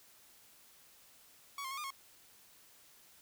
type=tone with pitch steps; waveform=sawtooth; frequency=1124 / 1057 / 1096 / 1209 / 1089 Hz; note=C#6 / C6 / C#6 / D6 / C#6; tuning=+24 / +17 / -20 / +50 / -31 cents; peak=-36 dBFS; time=1.58-1.905 s; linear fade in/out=2 ms; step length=65 ms; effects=white hiss -62 dBFS RMS until 3.21 s